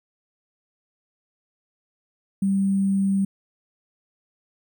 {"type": "tone with sample-and-hold", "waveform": "sine", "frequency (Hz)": 195.1, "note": "G3", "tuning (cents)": -8, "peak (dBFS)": -18, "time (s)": [2.42, 3.25], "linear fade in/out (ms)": 5, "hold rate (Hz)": 8820, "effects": []}